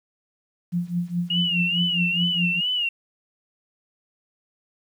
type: tone with tremolo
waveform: sine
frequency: 174.6 Hz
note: F3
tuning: in tune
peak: -19 dBFS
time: 0.72-2.61 s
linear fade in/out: 20 ms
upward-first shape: triangle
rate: 4.8 Hz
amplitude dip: 95%
type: tone with vibrato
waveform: sine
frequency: 2840 Hz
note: F7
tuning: 28 cents sharp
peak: -21 dBFS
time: 1.3-2.89 s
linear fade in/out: 5 ms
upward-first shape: sine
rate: 2.3 Hz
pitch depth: 100 cents each way
effects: 9-bit